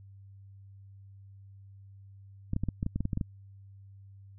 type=clicks; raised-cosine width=5 ms; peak=-18 dBFS; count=12; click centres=2.534 / 2.564 / 2.636 / 2.687 / 2.829 / 2.864 / 2.96 / 3.006 / 3.054 / 3.132 / 3.174 / 3.212 s; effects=added 98 Hz sine -49 dBFS peak until 4.38 s